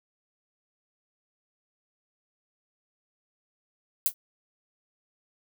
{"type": "noise with exponential decay", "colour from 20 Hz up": "violet", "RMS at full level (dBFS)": -18, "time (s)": [4.06, 4.14], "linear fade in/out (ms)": 0, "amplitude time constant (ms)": 16, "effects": []}